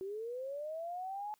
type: linear sweep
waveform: sine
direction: up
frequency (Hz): 372.8 to 854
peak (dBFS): -38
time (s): 0.01-1.34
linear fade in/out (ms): 0
effects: white hiss -73 dBFS RMS until 1.39 s